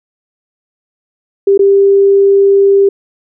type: tone with dropouts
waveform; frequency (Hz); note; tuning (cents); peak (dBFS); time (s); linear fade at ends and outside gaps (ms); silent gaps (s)
sine; 395.8; G4; +17; -4; 1.47-2.89; 5; 1.577-1.592
effects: none